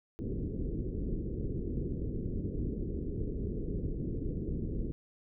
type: low-pass noise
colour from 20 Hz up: pink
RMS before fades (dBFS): -35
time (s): 0.19-4.92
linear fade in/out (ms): 0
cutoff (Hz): 440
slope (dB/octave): 48
effects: none